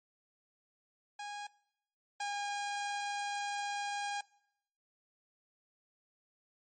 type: tone pair in turn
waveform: sawtooth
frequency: 822 / 813.5 Hz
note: G#5 / G#5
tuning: -18 / -36 cents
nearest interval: unison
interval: 18 cents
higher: first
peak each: -37 / -31 dBFS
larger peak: second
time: 1.19-1.47 / 2.2-4.21 s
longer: second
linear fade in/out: 5 ms
effects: noise-tail reverb RT60 0.8 s tail -23 dB re dry + MP3 32 kbps